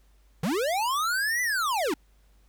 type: linear two-way sweep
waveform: square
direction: up then down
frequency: 138.59 to 2012 to 259.1 Hz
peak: -25 dBFS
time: 0.43-1.94 s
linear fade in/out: 5 ms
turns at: 1.42 s
effects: added 50 Hz sine -57 dBFS peak until 2.48 s + pink hiss -68 dBFS RMS until 2.48 s